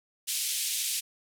white band-pass noise, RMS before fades -31 dBFS, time 0.27-1.01 s, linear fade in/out 20 ms, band 2600 to 12000 Hz, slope 24 dB/octave, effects none

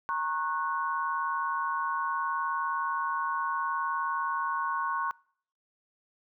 sine chord, F# major, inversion first, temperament equal with one note detuned, 932.3 / 1091.6 / 1480 Hz, A#5 / C#6 / F#6, 0 / -27 / 0 cents, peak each -34 / -30 / -35 dBFS, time 0.09-5.11 s, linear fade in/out 0 ms, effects noise-tail reverb RT60 0.6 s tail -25 dB re dry

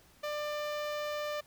sawtooth tone with notch filter, 595 Hz, D5, 22 cents sharp, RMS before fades -36 dBFS, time 0.23-1.41 s, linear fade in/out 10 ms, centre 9700 Hz, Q 0.64, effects pink hiss -62 dBFS RMS until 1.46 s

